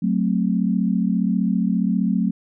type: chord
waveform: sine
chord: F# diminished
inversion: none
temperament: equal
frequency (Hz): 185 / 220 / 261.6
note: F#3 / A3 / C4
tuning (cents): 0 / 0 / 0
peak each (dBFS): -20 / -21 / -25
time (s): 0.02-2.31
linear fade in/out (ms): 10
effects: none